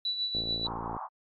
sine tone with tremolo, 3951 Hz, B7, in tune, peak -27 dBFS, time 0.05-0.67 s, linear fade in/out 2 ms, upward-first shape sine, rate 6.9 Hz, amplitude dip 55%
click train, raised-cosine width 2 ms, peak -26 dBFS, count 36, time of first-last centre 0.35-0.966 s, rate 56.8 Hz
white band-pass noise, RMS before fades -38 dBFS, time 0.64-1.09 s, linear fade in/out 50 ms, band 780 to 1100 Hz, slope 48 dB/octave
effects AAC 48 kbps

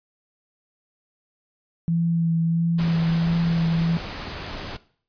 sine tone with vibrato, 166.6 Hz, E3, 19 cents sharp, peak -19 dBFS, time 1.88-3.97 s, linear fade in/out 0 ms, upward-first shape sine, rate 1.5 Hz, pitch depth 17 cents each way
pink noise, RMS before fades -33 dBFS, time 2.78-4.77 s, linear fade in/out 10 ms
effects noise-tail reverb RT60 0.5 s tail -18 dB re dry + resampled to 11025 Hz

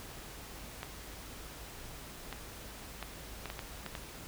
clicks, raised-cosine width 0.3 ms, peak -23 dBFS, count 8, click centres 0.831 / 2.327 / 3.027 / 3.457 / 3.501 / 3.592 / 3.863 / 3.952 s, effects added 53 Hz sine -53 dBFS peak until 4.27 s + pink hiss -48 dBFS RMS until 4.27 s

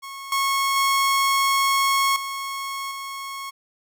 sawtooth tone with level steps, 1095 Hz, C#6, 22 cents flat, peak -30 / -16 / -14 / -24 / -27 dBFS, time 0.02-3.51 s, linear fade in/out 20 ms, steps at 0.32 / 0.76 / 2.16 / 2.91 s, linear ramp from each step 2 ms, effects none

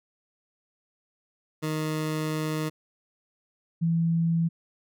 20% pulse / sine tone pair in turn, 155.56 / 166.23 Hz, D#3 / E3, 0 / +15 cents, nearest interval minor second, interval 115 cents, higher second, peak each -22 / -21 dBFS, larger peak second, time 1.62-2.7 / 3.81-4.49 s, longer first, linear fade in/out 20 ms, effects none

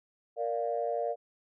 sine chord, Bb major, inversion none, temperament equal, 466.2 / 587.3 / 698.5 Hz, Bb4 / D5 / F5, 0 / 0 / 0 cents, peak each -33 dBFS, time 0.36-1.16 s, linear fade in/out 50 ms, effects tanh soft clip ceiling -19 dBFS

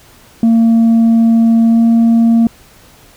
sine tone with pitch glide, 228.4 to 230.1 Hz, A#3 to A#3, -35 to -22 cents, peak -3 dBFS, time 0.43-2.47 s, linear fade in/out 2 ms, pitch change +13 cents, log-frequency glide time 1.68-1.81 s, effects tanh soft clip ceiling -5 dBFS + pink hiss -43 dBFS RMS until 3.16 s

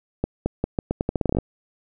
accelerating click train, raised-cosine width 2 ms, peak -8 dBFS, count 15, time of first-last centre 0.24-1.386 s, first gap 220 ms, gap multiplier 0.82, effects none

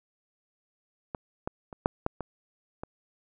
clicks, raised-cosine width 1 ms, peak -19 / -17 / -27 / -8 / -12 / -20 / -22 dBFS, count 7, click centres 1.148 / 1.475 / 1.728 / 1.859 / 2.064 / 2.207 / 2.835 s, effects none

